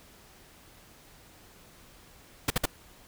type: noise bursts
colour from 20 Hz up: pink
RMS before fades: -25 dBFS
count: 3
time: 2.48-2.657 s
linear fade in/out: 5 ms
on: 23 ms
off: 54 ms
effects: pink hiss -55 dBFS RMS until 3.07 s